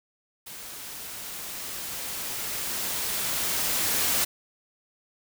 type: noise with level ramp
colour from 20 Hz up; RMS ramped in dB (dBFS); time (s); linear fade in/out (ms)
white; -41 to -24; 0.46-4.25; 10
effects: none